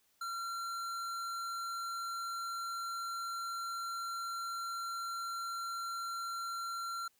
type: tone with hard clipping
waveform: sine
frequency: 1368 Hz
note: F6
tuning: 36 cents flat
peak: -39 dBFS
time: 0.21-7.08 s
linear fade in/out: 5 ms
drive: 16 dB
effects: white hiss -73 dBFS RMS until 7.19 s